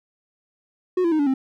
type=tone with pitch steps; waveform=triangle; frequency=365.8 / 337.4 / 311.2 / 287 / 264.7 Hz; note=F#4 / E4 / D#4 / D4 / C4; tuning=-20 / +40 / 0 / -40 / +20 cents; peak=-15 dBFS; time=0.97-1.34 s; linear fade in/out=5 ms; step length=74 ms; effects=none